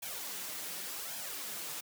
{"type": "noise with flanger", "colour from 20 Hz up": "white", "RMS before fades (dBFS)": -41, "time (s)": [0.02, 1.81], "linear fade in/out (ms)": 10, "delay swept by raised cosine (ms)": [1.2, 6.7], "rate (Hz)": 0.88, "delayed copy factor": 0.7, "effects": ["high-pass 150 Hz 12 dB/octave"]}